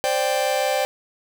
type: chord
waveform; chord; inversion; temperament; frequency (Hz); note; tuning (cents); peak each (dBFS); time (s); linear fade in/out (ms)
45% pulse; C suspended second; none; just; 523.3 / 588.7 / 784.9; C5 / D5 / G5; 0 / +4 / +2; -24; 0.04-0.85; 0
effects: none